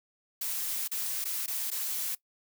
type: noise with dropouts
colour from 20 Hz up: blue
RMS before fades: -33 dBFS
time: 0.41-2.15 s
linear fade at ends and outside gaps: 5 ms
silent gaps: 0.878-0.914 / 1.243-1.252 / 1.462-1.478 / 1.704-1.714 s
effects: noise-tail reverb RT60 0.1 s tail -20 dB re dry